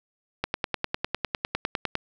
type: click train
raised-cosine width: 0.3 ms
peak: -9 dBFS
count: 16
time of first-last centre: 0.44-1.954 s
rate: 9.91 Hz
effects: none